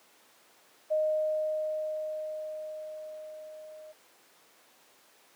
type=tone with level ramp; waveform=sine; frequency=619 Hz; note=D#5; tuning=9 cents flat; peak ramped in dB=-23 to -45 dBFS; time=0.9-3.93 s; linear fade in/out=20 ms; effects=pink hiss -60 dBFS RMS until 5.35 s + high-pass 400 Hz 12 dB/octave